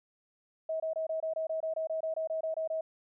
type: tone bursts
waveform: sine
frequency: 640 Hz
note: D#5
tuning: 49 cents sharp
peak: -30 dBFS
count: 16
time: 0.69-2.81 s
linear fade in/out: 5 ms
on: 110 ms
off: 24 ms
effects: none